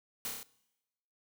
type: noise with echo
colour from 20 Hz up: white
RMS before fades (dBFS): -37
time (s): 0.25-0.28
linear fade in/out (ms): 0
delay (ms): 30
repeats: 5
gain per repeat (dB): -2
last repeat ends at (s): 0.43
effects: noise-tail reverb RT60 1.0 s tail -22 dB re dry